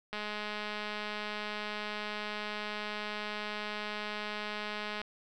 click train, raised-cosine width 0.3 ms, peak -22 dBFS, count 1027, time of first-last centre 0.13-5.016 s, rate 210 Hz, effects none

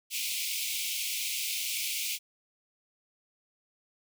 pink high-pass noise, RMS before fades -33 dBFS, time 0.1-2.19 s, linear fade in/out 50 ms, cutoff 2200 Hz, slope 96 dB/octave, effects none

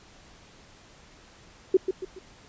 sine tone with echo, 375.1 Hz, F#4, 24 cents sharp, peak -14 dBFS, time 1.74-1.77 s, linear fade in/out 5 ms, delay 140 ms, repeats 3, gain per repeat -8 dB, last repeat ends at 2.19 s, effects pink hiss -53 dBFS RMS until 2.48 s + resampled to 16000 Hz

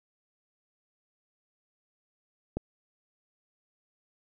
click, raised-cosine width 2 ms, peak -17 dBFS, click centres 2.57 s, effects none

